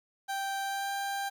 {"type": "tone with pitch glide", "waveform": "30% pulse", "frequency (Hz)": [784, 792.7], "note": ["G5", "G5"], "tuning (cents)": [0, 19], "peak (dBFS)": -29, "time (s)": [0.28, 1.3], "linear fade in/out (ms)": 20, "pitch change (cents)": 19, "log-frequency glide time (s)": [0.62, 0.92], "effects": ["11-bit"]}